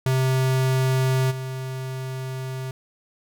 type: tone with level steps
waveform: square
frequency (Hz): 130.81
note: C3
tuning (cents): 0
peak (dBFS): -19 / -29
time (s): 0.06-2.71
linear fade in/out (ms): 2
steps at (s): 1.3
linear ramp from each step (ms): 20
effects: none